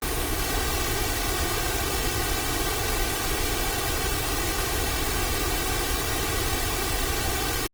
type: noise with comb filter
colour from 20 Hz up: pink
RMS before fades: -26 dBFS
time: 0.02-7.67 s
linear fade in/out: 5 ms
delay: 2.6 ms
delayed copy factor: +0.85
effects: Opus 24 kbps